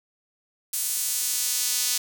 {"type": "tone with high-pass filter sweep", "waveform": "sawtooth", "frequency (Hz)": 246.9, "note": "B3", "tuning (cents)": 0, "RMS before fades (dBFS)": -26, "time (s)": [0.73, 1.98], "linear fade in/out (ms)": 5, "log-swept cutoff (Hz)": [8800, 5400], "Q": 1, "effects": []}